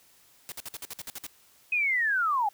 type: noise bursts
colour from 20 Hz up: white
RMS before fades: -38 dBFS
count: 10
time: 0.49-1.266 s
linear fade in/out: 0 ms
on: 29 ms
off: 54 ms
type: linear sweep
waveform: sine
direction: down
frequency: 2544 to 784 Hz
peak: -23 dBFS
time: 1.72-2.49 s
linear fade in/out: 5 ms
effects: white hiss -60 dBFS RMS until 2.53 s